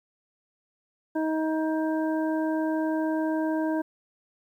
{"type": "harmonic tone", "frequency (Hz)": 315.6, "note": "D#4", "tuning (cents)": 25, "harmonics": [1, 2, 3, 5], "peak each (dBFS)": [-25, -31, -35, -39], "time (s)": [1.15, 3.82], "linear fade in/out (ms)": 10, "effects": ["10-bit"]}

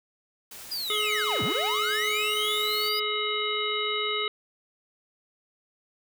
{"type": "noise", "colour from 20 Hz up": "white", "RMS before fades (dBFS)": -43, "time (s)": [0.51, 2.89], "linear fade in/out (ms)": 5}
{"type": "linear two-way sweep", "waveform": "45% pulse", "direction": "down then up", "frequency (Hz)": [4978, 88, 4978], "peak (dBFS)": -29, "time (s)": [0.71, 3], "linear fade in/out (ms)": 10, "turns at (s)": 1.43}
{"type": "harmonic tone", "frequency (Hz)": 423.2, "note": "G#4", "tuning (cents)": 33, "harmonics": [1, 3, 5, 7, 9], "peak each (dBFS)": [-32, -32, -32, -32, -32], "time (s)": [0.9, 4.28], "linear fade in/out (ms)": 2}
{"effects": []}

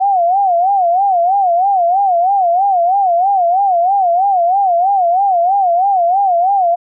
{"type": "tone with vibrato", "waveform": "sine", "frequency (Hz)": 740, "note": "F#5", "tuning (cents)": 0, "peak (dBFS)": -9, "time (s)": [0, 6.76], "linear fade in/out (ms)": 20, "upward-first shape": "sine", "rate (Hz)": 3.1, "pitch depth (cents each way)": 150, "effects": []}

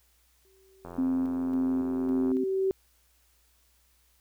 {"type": "tone with exponential growth", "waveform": "sine", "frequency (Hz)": 383.2, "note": "G4", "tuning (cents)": -39, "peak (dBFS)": -22, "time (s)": [0.45, 2.71], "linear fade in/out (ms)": 0, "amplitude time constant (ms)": 490}
{"type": "click train", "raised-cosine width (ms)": 1, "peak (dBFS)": -28, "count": 128, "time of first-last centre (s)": [0.85, 2.317], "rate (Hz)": 86.6}
{"type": "tone with tremolo", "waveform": "sine", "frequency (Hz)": 261.6, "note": "C4", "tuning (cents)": 0, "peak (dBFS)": -24, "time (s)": [0.98, 2.44], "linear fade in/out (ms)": 5, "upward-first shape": "square", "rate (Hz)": 1.8, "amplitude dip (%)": 30}
{"effects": ["added 60 Hz sine -67 dBFS peak until 4.2 s", "white hiss -67 dBFS RMS until 4.2 s"]}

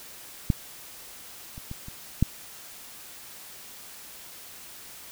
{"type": "clicks", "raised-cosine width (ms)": 5, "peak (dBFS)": [-8, -28, -23, -28, -7], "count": 5, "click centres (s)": [0.502, 1.579, 1.714, 1.884, 2.226], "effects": ["white hiss -45 dBFS RMS until 5.11 s"]}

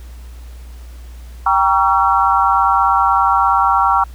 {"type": "chord", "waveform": "sine", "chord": "G diminished seventh", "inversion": "none", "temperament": "just", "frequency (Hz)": [784, 940.8, 1128.9, 1354.7], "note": ["G5", "Bb5", "Db6", "Fb6"], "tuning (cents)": [0, 16, 31, 47], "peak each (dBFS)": -16, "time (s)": [1.46, 4.04], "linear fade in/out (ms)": 5, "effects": ["added 60 Hz sine -31 dBFS peak until 4.14 s", "pink hiss -47 dBFS RMS until 4.14 s"]}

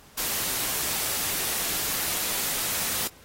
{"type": "noise", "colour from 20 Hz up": "white", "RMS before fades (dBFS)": -28, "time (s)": [0.17, 3.08], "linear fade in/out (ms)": 10, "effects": ["pink hiss -53 dBFS RMS until 3.24 s", "AAC 48 kbps"]}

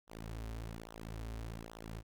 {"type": "tone with flanger", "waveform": "sawtooth", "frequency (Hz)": 55.6, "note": "A1", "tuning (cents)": 19, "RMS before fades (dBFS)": -45, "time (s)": [0.07, 2.03], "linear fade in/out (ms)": 50, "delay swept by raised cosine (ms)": [0.42, 6.22], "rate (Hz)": 1.2, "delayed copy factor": -0.9, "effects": []}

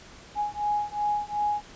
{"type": "beating tone pair", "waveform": "sine", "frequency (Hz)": [830.6, 833.3], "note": ["G#5", "G#5"], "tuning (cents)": [0, 6], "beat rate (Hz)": 2.7, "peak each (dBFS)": -28, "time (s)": [0.35, 1.62], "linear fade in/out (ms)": 50, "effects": ["pink hiss -48 dBFS RMS until 1.75 s", "resampled to 16000 Hz"]}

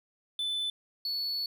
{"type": "tone pair in turn", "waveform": "triangle", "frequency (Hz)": [3509, 4425], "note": ["A7", "C#8"], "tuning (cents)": [-5, -4], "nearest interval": "major third", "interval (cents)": 401, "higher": "second", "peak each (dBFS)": [-28, -29], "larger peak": "first", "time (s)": [[0.39, 0.7], [1.05, 1.46]], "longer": "second", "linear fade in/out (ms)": 2, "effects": []}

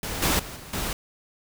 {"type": "noise with level steps", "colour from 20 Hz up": "pink", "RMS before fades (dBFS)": [-31, -22, -38, -42, -29], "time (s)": [0.03, 0.93], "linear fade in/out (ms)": 2, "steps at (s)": [0.22, 0.39, 0.56, 0.73], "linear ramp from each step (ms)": 5, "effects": []}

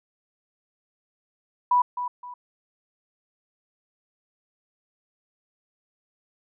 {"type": "tone with echo", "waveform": "sine", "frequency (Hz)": 984, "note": "B5", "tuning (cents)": -7, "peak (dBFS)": -16, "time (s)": [1.71, 1.82], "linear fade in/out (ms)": 5, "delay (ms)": 260, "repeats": 2, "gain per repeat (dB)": -10, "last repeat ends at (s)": 2.34, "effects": []}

